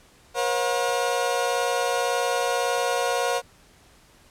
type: tone cluster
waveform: 30% pulse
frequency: 478.2 / 540 / 720 Hz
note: A#4 / C#5 / F#5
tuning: +44 / -45 / -47 cents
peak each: -24 dBFS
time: 0.34-3.42 s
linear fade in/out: 50 ms
effects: pink hiss -55 dBFS RMS until 4.3 s + low-pass 11000 Hz 12 dB/octave